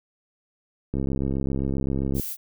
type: click train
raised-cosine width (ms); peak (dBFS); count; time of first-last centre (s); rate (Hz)
3; -14; 86; 0.94-2.197; 67.6
type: noise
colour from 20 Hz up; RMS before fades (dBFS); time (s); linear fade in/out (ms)
violet; -32; 2.14-2.37; 50
effects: none